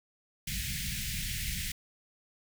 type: band-stop noise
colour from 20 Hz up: pink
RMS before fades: -35 dBFS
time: 0.47-1.72 s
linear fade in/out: 5 ms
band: 200 to 1800 Hz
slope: 48 dB/octave
effects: none